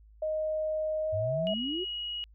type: tone with pitch glide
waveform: sine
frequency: 622.3 to 645.4 Hz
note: D#5 to E5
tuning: 0 to -37 cents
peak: -28 dBFS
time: 0.22-1.54 s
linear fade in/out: 5 ms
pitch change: +63 cents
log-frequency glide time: 1.02-1.38 s
type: exponential sweep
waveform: sine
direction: up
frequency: 90.8 to 390.7 Hz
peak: -32 dBFS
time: 1.12-1.85 s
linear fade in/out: 20 ms
type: tone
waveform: sine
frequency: 2900 Hz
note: F#7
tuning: 35 cents flat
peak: -33 dBFS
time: 1.47-2.24 s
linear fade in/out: 0 ms
effects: added 53 Hz sine -53 dBFS peak until 2.34 s